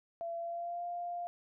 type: tone with pitch glide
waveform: sine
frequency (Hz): 676 to 699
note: E5 to F5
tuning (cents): +43 to +1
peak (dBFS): -36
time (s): 0.21-1.27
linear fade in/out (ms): 0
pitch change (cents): +58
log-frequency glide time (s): 0.37-0.84
effects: none